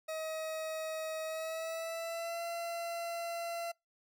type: tone with pitch glide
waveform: 40% pulse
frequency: 634 to 679.5 Hz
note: D#5 to F5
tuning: +32 to -48 cents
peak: -36 dBFS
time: 0.08-3.72 s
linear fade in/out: 10 ms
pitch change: +120 cents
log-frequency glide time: 1.25-2.43 s
effects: noise-tail reverb RT60 0.2 s tail -26 dB re dry